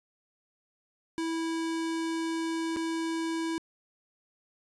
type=tone with dropouts; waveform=square; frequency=327.5 Hz; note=E4; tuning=11 cents flat; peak=-30 dBFS; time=1.18-3.58 s; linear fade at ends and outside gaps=0 ms; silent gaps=2.762-2.768 s; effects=resampled to 22050 Hz + 12-bit